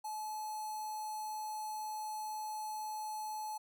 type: tone with notch filter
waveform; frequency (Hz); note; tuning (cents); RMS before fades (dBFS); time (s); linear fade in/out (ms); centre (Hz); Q
square; 859; A5; -42; -41; 0.04-3.58; 10; 2400; 0.78
effects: none